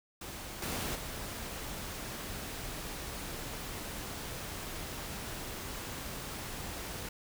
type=noise with level steps; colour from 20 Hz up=pink; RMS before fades=-43 / -36 / -41 dBFS; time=0.21-7.09 s; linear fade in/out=5 ms; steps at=0.62 / 0.95 s; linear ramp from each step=5 ms; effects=none